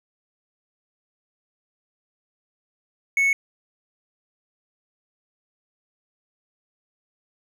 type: tone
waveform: triangle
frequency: 2207 Hz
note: C#7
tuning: 8 cents flat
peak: -15 dBFS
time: 3.17-3.33 s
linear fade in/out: 2 ms
effects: none